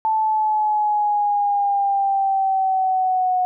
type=exponential sweep; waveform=sine; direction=down; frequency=880 to 731 Hz; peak=-16 dBFS; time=0.05-3.45 s; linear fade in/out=0 ms; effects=none